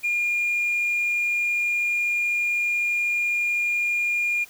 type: tone with tanh clipping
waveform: triangle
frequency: 2416 Hz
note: D7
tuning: 48 cents sharp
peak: -21 dBFS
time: 0.03-4.45 s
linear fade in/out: 20 ms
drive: 5 dB
effects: white hiss -49 dBFS RMS until 4.49 s